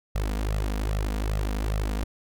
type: tone with flanger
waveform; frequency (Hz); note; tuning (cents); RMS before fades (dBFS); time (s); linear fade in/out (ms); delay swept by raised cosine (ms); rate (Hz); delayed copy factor
sawtooth; 51.91; G#1; 0; -27; 0.15-2.04; 5; 1.5 to 4.3; 2.5; +0.95
effects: none